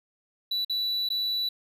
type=tone with dropouts; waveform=triangle; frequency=3951 Hz; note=B7; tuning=in tune; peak=-24 dBFS; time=0.51-1.49 s; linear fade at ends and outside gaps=5 ms; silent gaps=0.648-0.696 / 1.089-1.101 s; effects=none